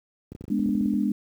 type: clicks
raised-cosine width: 3 ms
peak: -24 dBFS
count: 12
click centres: 0.32 / 0.351 / 0.41 / 0.441 / 0.481 / 0.595 / 0.66 / 0.691 / 0.751 / 0.809 / 0.858 / 0.937 s
type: chord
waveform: sine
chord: G# diminished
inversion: none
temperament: equal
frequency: 207.7 / 246.9 / 293.7 Hz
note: G#3 / B3 / D4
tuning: 0 / 0 / 0 cents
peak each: -24 / -27 / -27 dBFS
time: 0.5-1.12 s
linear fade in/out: 5 ms
effects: high-pass 60 Hz 12 dB/octave + 9-bit